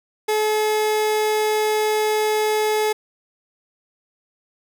30% pulse tone, 428.4 Hz, A4, 46 cents flat, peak -15 dBFS, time 0.28-2.93 s, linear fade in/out 10 ms, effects none

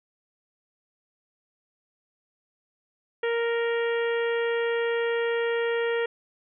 harmonic tone, 466.2 Hz, A#4, in tune, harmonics 1 / 2 / 3 / 4 / 5 / 6 / 7, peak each -24 / -37 / -36 / -33 / -40 / -41 / -44 dBFS, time 3.23-6.06 s, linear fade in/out 5 ms, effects none

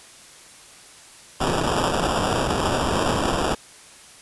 white noise with sample-and-hold, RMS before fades -22 dBFS, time 1.4-3.55 s, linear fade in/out 10 ms, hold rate 2100 Hz, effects white hiss -46 dBFS RMS until 4.21 s + resampled to 24000 Hz

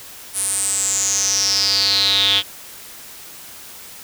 square tone with band-pass filter sweep, 98.9 Hz, G2, 16 cents sharp, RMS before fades -18 dBFS, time 0.33-2.43 s, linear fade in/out 50 ms, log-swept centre 10000 to 3300 Hz, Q 9.4, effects white hiss -38 dBFS RMS until 4.03 s

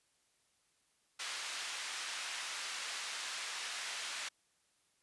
pink band-pass noise, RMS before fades -42 dBFS, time 1.19-4.29 s, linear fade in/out 10 ms, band 1500 to 7400 Hz, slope 12 dB/octave, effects white hiss -75 dBFS RMS until 5.02 s + resampled to 24000 Hz

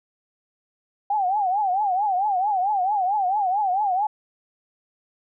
sine tone with vibrato, 784 Hz, G5, in tune, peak -19 dBFS, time 1.1-4.07 s, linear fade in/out 5 ms, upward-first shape triangle, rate 4.5 Hz, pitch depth 180 cents each way, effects none

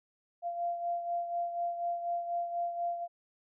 sine beating tone pair, 691 / 695.1 Hz, F5 / F5, -19 / -8 cents, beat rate 4.1 Hz, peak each -32 / -40 dBFS, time 0.42-3.08 s, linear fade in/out 50 ms, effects none

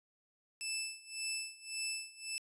15% pulse tone with tremolo, 2637 Hz, E7, in tune, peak -28 dBFS, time 0.61-2.38 s, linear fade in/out 0 ms, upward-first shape sine, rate 1.8 Hz, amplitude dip 90%, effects resampled to 24000 Hz

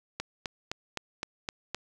click train, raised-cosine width 0.2 ms, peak -15 dBFS, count 7, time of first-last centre 0.2-1.746 s, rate 3.88 Hz, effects none

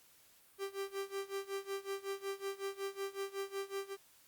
45% pulse tone with tremolo, 393 Hz, G4, 4 cents sharp, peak -36 dBFS, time 0.58-3.97 s, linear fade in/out 50 ms, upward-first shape sine, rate 5.4 Hz, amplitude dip 90%, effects white hiss -65 dBFS RMS until 4.27 s + Opus 48 kbps

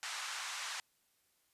pink band-pass noise, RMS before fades -42 dBFS, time 0.03-0.8 s, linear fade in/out 0 ms, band 970 to 8300 Hz, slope 24 dB/octave, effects white hiss -75 dBFS RMS until 1.53 s + resampled to 32000 Hz

